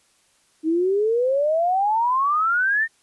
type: exponential sweep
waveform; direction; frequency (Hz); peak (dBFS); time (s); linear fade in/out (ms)
sine; up; 309.3 to 1851; -17; 0.63-2.88; 50
effects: white hiss -61 dBFS RMS until 3.02 s + resampled to 24000 Hz